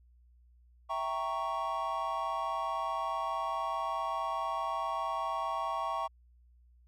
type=chord; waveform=triangle; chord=E diminished seventh; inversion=none; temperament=equal; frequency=659.3 / 784 / 932.3 / 1108.7 Hz; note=E5 / G5 / Bb5 / Db6; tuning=0 / 0 / 0 / 0 cents; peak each=-37 / -37 / -36 / -33 dBFS; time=0.89-6.08 s; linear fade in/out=20 ms; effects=added 60 Hz sine -59 dBFS peak until 6.87 s